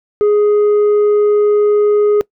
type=tone with tanh clipping; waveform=sine; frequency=416.2 Hz; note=G#4; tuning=4 cents sharp; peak=-9 dBFS; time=0.21-2.21 s; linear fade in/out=0 ms; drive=3 dB; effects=noise-tail reverb RT60 0.1 s tail -22 dB re dry